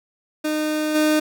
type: tone with level steps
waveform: 30% pulse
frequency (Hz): 306.5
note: D#4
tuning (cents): -26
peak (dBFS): -18 / -13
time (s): 0.44-1.2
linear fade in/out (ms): 10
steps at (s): 0.94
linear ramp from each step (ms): 20
effects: none